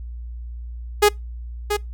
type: tone with echo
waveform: sawtooth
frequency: 415.3 Hz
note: G#4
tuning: in tune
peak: -7 dBFS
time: 1.02-1.09 s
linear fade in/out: 10 ms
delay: 680 ms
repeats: 1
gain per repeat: -8 dB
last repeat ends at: 1.77 s
effects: noise-tail reverb RT60 0.2 s tail -25 dB re dry + added 59 Hz sine -30 dBFS peak until 1.93 s